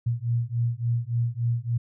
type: beating tone pair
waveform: sine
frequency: 116.54 / 120.04 Hz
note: A#2 / B2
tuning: 0 / -49 cents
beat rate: 3.5 Hz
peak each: -26 dBFS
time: 0.06-1.78 s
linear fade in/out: 10 ms
effects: none